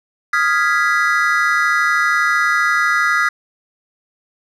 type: chord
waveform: triangle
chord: F half-diminished seventh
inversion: third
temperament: equal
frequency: 1244.5 / 1396.9 / 1661.2 / 1975.5 Hz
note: Eb6 / F6 / Ab6 / Cb7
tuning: 0 / 0 / 0 / 0 cents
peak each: -17 dBFS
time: 0.33-3.29 s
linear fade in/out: 5 ms
effects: none